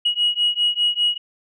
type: beating tone pair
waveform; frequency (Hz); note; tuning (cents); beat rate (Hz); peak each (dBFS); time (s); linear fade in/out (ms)
sine; 2900 / 2905; F#7 / F#7; -35 / -32; 5; -19; 0.05-1.18; 10
effects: tanh soft clip ceiling -11 dBFS